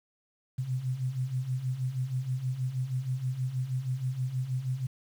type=beating tone pair; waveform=sine; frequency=124.3 / 130.6 Hz; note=B2 / C3; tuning=+12 / -3 cents; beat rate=6.3 Hz; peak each=-35 / -30 dBFS; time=0.58-4.87 s; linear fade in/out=10 ms; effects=9-bit